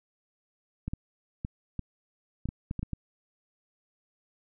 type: clicks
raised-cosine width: 5 ms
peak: -20 dBFS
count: 10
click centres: 0.88 / 0.935 / 1.449 / 1.793 / 2.456 / 2.489 / 2.711 / 2.793 / 2.83 / 2.933 s
effects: none